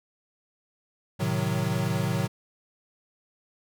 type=chord; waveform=square; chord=A diminished seventh; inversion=none; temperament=equal; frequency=110 / 130.81 / 155.56 / 185 Hz; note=A2 / C3 / Eb3 / Gb3; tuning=0 / 0 / 0 / 0 cents; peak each=-31 dBFS; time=1.19-2.28 s; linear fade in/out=20 ms; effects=none